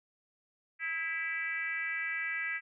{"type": "tone with frequency modulation", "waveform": "sine", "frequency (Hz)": 1975.5, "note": "B6", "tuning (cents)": 0, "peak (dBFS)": -32, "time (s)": [0.79, 2.61], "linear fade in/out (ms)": 50, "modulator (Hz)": 342, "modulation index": 1.2, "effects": []}